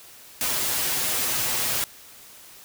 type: noise with comb filter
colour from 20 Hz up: white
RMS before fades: -25 dBFS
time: 0.41-1.84 s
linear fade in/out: 0 ms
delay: 8 ms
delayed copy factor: +0.65
effects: white hiss -47 dBFS RMS until 2.64 s